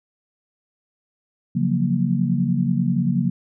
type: chord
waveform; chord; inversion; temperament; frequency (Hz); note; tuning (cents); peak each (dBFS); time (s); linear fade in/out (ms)
sine; Gb major seventh; second; equal; 138.59 / 174.61 / 185 / 233.1; Db3 / F3 / Gb3 / Bb3; 0 / 0 / 0 / 0; -23; 1.55-3.3; 10
effects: none